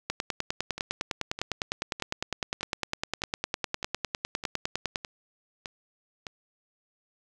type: two click trains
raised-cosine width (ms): 0.2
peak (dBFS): -19 / -11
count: 10 / 49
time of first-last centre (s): 0.78-6.268 / 0.1-4.958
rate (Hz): 1.64 / 9.88
effects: none